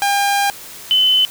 sawtooth / sine tone pair in turn, 803 / 3032 Hz, G5 / F#7, +41 / +42 cents, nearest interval octave + major seventh, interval 2301 cents, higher second, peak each -10 dBFS, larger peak neither, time 0.02-0.5 / 0.91-1.25 s, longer first, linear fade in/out 0 ms, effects white hiss -35 dBFS RMS until 1.3 s

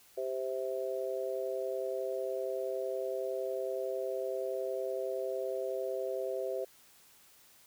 harmonic tone, 130.81 Hz, C3, in tune, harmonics 3 / 4 / 5, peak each -37 / -36 / -39 dBFS, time 0.17-6.65 s, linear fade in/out 10 ms, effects white hiss -61 dBFS RMS until 7.66 s

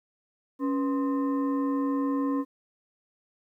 sine tone with frequency modulation, 277.2 Hz, C#4, in tune, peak -24 dBFS, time 0.59-2.45 s, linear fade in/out 50 ms, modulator 768 Hz, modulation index 0.59, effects 11-bit

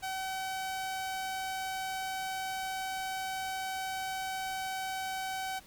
sawtooth tone, 761 Hz, F#5, 48 cents sharp, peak -30 dBFS, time 0.02-5.6 s, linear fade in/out 20 ms, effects pink hiss -56 dBFS RMS until 5.66 s + MP3 96 kbps

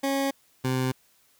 20% pulse tone pair in turn, 274.1 / 129.36 Hz, C#4 / C3, -19 / -19 cents, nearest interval octave + minor second, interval 1300 cents, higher first, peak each -19 dBFS, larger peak neither, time 0.03-0.31 / 0.64-0.92 s, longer neither, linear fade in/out 10 ms, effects white hiss -63 dBFS RMS until 1.39 s

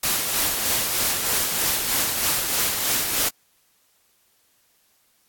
white noise with tremolo, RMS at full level -21 dBFS, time 0.03-3.29 s, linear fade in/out 5 ms, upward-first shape sine, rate 3.2 Hz, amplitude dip 40%, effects white hiss -63 dBFS RMS until 5.28 s + AAC 64 kbps

